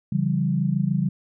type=tone cluster; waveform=sine; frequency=140.7 / 168.4 / 194.7 Hz; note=C#3 / E3 / G3; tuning=+26 / +37 / -12 cents; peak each=-24 dBFS; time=0.12-1.09 s; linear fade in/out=5 ms; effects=none